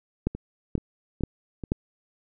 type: two click trains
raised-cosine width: 3 ms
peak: -10 / -21 dBFS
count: 4 / 4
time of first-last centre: 0.27-1.719 / 0.35-1.638 s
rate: 2.07 / 2.33 Hz
effects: none